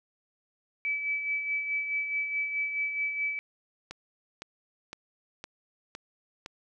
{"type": "tone with tremolo", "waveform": "sine", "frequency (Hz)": 2300, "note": "D7", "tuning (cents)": -37, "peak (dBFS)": -26, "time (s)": [0.85, 3.39], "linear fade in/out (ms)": 0, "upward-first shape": "sine", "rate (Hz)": 4.7, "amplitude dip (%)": 50}
{"type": "click train", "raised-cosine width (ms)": 0.2, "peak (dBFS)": -22, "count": 6, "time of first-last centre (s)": [3.91, 6.461], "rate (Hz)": 1.96}
{"effects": []}